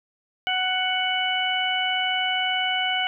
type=harmonic tone; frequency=743 Hz; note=F#5; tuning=7 cents sharp; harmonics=1 / 2 / 3 / 4; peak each=-27 / -29 / -28 / -25 dBFS; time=0.47-3.07 s; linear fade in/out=0 ms; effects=none